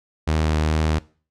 sawtooth tone with vibrato, 77.78 Hz, D#2, in tune, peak -14 dBFS, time 0.27-0.99 s, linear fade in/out 10 ms, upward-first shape triangle, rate 2.3 Hz, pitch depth 17 cents each way, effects noise-tail reverb RT60 0.4 s tail -21 dB re dry + low-pass 7000 Hz 12 dB/octave

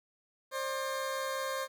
20% pulse tone pair together, 532 / 597.1 Hz, C5 / D5, +29 / +29 cents, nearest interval major second, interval 200 cents, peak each -29 / -36 dBFS, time 0.51-1.68 s, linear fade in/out 50 ms, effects 11-bit

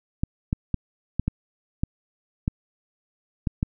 clicks, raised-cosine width 5 ms, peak -10 dBFS, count 9, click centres 0.235 / 0.529 / 0.743 / 1.196 / 1.28 / 1.835 / 2.479 / 3.472 / 3.629 s, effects none

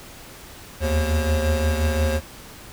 square tone cluster, 76.5 / 82.2 / 537 Hz, D#2 / E2 / C5, -29 / -4 / +45 cents, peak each -21 / -27 / -27 dBFS, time 0.8-2.21 s, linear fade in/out 50 ms, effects pink hiss -42 dBFS RMS until 2.72 s

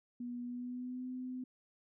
sine tone with pitch glide, 243 to 254.1 Hz, B3 to B3, -28 to +49 cents, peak -39 dBFS, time 0.2-1.44 s, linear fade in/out 5 ms, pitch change +77 cents, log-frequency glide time 0.43-1.07 s, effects none

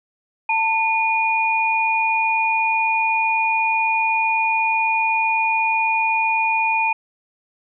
sine tone pair together, 893 / 2448 Hz, A5 / D#7, +25 / -29 cents, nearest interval octave + perfect fourth, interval 1746 cents, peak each -19 dBFS, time 0.49-6.93 s, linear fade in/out 5 ms, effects none

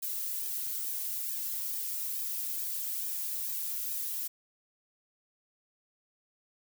violet noise with flanger, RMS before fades -35 dBFS, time 0.02-4.28 s, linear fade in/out 10 ms, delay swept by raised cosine 1.4 to 2.7 ms, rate 2.3 Hz, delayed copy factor -1, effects none

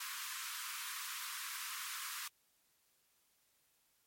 pink high-pass noise, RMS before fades -44 dBFS, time 0-2.28 s, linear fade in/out 5 ms, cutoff 1000 Hz, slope 96 dB/octave, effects white hiss -75 dBFS RMS until 4.06 s + MP3 64 kbps

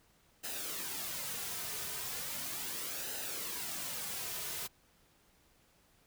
white noise with flanger, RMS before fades -40 dBFS, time 0.43-4.68 s, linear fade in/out 20 ms, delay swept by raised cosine 0.88 to 3.68 ms, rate 0.37 Hz, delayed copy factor -0.55, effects pink hiss -68 dBFS RMS until 6.06 s

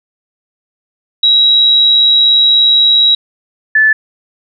sine tone pair in turn, 3861 / 1743.4 Hz, B7 / A6, -40 / -16 cents, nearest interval octave + major second, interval 1376 cents, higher first, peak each -5 dBFS, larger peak neither, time 1.23-3.15 / 3.75-3.93 s, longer first, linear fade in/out 5 ms, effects none

